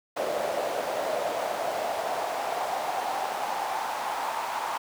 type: noise with high-pass filter sweep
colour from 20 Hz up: brown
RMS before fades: -30 dBFS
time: 0.16-4.78 s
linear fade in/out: 10 ms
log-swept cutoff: 570 to 920 Hz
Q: 4.2
effects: none